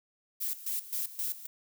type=noise with tremolo; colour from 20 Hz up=violet; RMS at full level=-33 dBFS; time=0.4-1.47 s; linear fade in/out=20 ms; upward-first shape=square; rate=3.8 Hz; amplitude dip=80%; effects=none